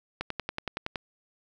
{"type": "click train", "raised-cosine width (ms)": 0.3, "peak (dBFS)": -15, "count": 9, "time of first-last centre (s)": [0.21, 0.958], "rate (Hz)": 10.7, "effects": []}